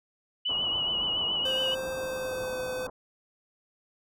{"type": "tone with vibrato", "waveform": "sine", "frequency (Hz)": 2942, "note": "F#7", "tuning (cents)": -11, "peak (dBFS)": -26, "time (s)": [0.45, 1.75], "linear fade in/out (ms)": 10, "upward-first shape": "triangle", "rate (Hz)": 7.1, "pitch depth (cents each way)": 47}
{"type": "low-pass noise", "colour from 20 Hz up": "white", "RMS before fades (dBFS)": -41, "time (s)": [0.49, 2.9], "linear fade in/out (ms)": 5, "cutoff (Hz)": 1200, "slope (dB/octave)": 48}
{"type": "tone with pitch glide", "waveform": "square", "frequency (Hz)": [523.3, 509.6], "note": ["C5", "C5"], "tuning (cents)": [0, -46], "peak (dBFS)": -32, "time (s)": [1.45, 2.87], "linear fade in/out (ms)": 5, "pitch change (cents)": -46, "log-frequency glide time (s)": [1.89, 2.59]}
{"effects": []}